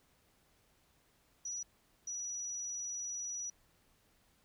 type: tone bursts at uneven times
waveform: sine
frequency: 5860 Hz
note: F#8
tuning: 18 cents flat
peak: -38 dBFS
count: 2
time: 1.45-1.63 / 2.07-3.5 s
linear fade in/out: 5 ms
effects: pink hiss -71 dBFS RMS until 4.44 s